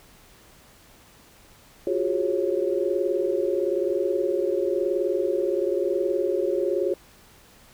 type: tone cluster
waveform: sine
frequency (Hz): 350.2 / 371.2 / 409.6 / 548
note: F4 / F#4 / G#4 / C#5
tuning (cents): +5 / +6 / -24 / -20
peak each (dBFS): -27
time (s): 1.87-6.94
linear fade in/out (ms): 2
effects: pink hiss -53 dBFS RMS until 7.73 s